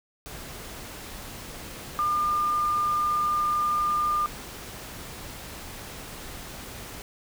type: tone in noise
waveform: sine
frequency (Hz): 1204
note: D6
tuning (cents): +43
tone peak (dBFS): -22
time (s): 1.99-4.26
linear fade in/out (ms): 0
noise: pink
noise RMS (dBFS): -40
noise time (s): 0.26-7.02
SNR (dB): +15
effects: none